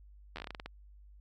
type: slowing click train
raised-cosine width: 0.3 ms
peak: -25 dBFS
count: 11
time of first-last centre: 0.36-0.66 s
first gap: 11 ms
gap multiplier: 1.21
effects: added 50 Hz sine -53 dBFS peak until 1.2 s + AAC 48 kbps

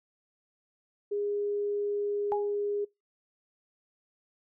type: tone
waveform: sine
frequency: 409.9 Hz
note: G#4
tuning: 23 cents flat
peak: -28 dBFS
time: 1.11-2.85 s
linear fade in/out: 10 ms
type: tone with exponential decay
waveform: sine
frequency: 830 Hz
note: G#5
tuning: 1 cent flat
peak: -25 dBFS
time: 2.32-2.55 s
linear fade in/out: 0 ms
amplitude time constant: 48 ms
effects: noise-tail reverb RT60 0.2 s tail -24 dB re dry

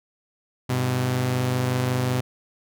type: tone pair together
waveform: sawtooth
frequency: 101.37 / 126.6 Hz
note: G#2 / B2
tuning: -41 / +43 cents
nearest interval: major third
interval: 384 cents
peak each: -26 / -18 dBFS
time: 0.69-2.21 s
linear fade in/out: 10 ms
effects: none

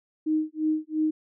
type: tone with tremolo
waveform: sine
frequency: 311.1 Hz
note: D#4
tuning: in tune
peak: -20 dBFS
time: 0.26-1.11 s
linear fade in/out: 10 ms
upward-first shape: sine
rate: 2.9 Hz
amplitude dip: 100%
effects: none

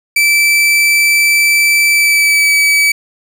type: tone with pitch glide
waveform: 40% pulse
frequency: 2325 to 2290 Hz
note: D7 to D7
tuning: -18 to -44 cents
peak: -7 dBFS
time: 0.16-2.92 s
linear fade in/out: 5 ms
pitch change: -26 cents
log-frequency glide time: 1.9-2.54 s
effects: none

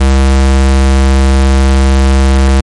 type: tone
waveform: square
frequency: 67 Hz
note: C2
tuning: 42 cents sharp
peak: -5 dBFS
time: 0-2.61 s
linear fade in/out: 10 ms
effects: MP3 48 kbps

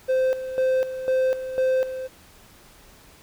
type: tone with tremolo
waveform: triangle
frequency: 519 Hz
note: C5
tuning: 14 cents flat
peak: -16 dBFS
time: 0.08-2.08 s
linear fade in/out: 20 ms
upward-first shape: square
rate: 2 Hz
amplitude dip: 70%
effects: pink hiss -51 dBFS RMS until 3.22 s

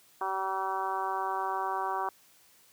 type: harmonic tone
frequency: 191.3 Hz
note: G3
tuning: 42 cents flat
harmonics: 2 / 3 / 4 / 5 / 6 / 7 / 8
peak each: -39 / -46 / -34 / -34 / -35 / -43 / -43 dBFS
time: 0.21-2.09 s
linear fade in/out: 2 ms
effects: white hiss -61 dBFS RMS until 2.72 s + high-pass 80 Hz 12 dB/octave

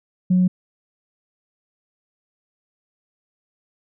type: tone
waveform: sine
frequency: 182.5 Hz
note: F#3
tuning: 24 cents flat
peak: -12 dBFS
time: 0.3-0.48 s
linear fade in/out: 10 ms
effects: tanh soft clip ceiling -9 dBFS

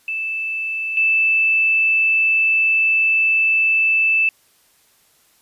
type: tone pair in turn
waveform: sine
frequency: 2637 / 2637 Hz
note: E7 / E7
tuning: 0 / 0 cents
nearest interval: unison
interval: 0 cents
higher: neither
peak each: -21 / -13 dBFS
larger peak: second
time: 0.08-0.97 / 0.97-4.29 s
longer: second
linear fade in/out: 2 ms
effects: white hiss -57 dBFS RMS until 5.41 s + resampled to 32000 Hz

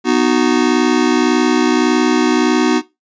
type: chord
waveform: square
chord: B major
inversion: none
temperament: just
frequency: 246.9 / 308.7 / 370.4 Hz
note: B3 / D#4 / F#4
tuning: 0 / -14 / +2 cents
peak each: -16 dBFS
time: 0.04-2.82 s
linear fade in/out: 50 ms
effects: noise-tail reverb RT60 0.2 s tail -17 dB re dry + resampled to 16000 Hz

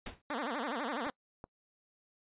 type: noise with exponential decay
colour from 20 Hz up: pink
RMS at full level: -36 dBFS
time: 0.06-0.22 s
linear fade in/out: 5 ms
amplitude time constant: 34 ms
type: tone with vibrato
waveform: 10% pulse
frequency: 261.6 Hz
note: C4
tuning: in tune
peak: -26 dBFS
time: 0.3-1.1 s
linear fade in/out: 2 ms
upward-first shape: sine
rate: 12 Hz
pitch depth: 260 cents each way
type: clicks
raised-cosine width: 1 ms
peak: -31 dBFS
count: 2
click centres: 1.067 / 1.441 s
effects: noise-tail reverb RT60 0.1 s tail -26 dB re dry + resampled to 8000 Hz

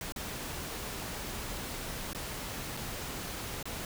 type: noise with dropouts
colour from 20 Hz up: pink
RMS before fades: -39 dBFS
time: 0.01-3.85 s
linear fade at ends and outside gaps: 1 ms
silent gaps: 0.122-0.161 / 2.132-2.148 / 2.768-2.772 / 3.628-3.655 s
effects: none

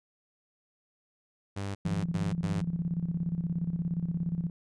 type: tone bursts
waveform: sawtooth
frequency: 99.3 Hz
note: G2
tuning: 23 cents sharp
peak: -29 dBFS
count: 4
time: 1.56-2.617 s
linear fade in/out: 10 ms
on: 190 ms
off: 99 ms
type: tone with tremolo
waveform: sine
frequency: 170 Hz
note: F3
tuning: 46 cents flat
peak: -26 dBFS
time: 1.85-4.5 s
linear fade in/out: 5 ms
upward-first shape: square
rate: 17 Hz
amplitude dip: 70%
effects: resampled to 22050 Hz

